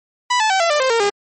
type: tone with pitch steps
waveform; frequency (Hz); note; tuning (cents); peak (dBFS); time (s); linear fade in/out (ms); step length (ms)
sawtooth; 987.8 / 869.9 / 766.1 / 674.7 / 594.2 / 523.3 / 460.8 / 405.8; B5 / A5 / G5 / E5 / D5 / C5 / A#4 / G#4; 0 / -20 / -40 / +40 / +20 / 0 / -20 / -40; -10; 0.3-1.1; 10; 100
effects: MP3 32 kbps